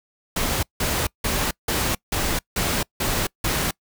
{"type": "noise bursts", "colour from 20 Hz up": "pink", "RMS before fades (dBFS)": -23, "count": 8, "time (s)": [0.36, 3.71], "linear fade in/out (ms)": 5, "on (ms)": 270, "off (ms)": 170, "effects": ["noise-tail reverb RT60 0.1 s tail -25 dB re dry"]}